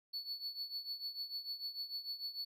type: tone with tremolo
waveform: triangle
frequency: 4435 Hz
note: C#8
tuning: in tune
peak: -36 dBFS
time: 0.13-2.45 s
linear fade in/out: 10 ms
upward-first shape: triangle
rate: 6.7 Hz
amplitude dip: 85%
effects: none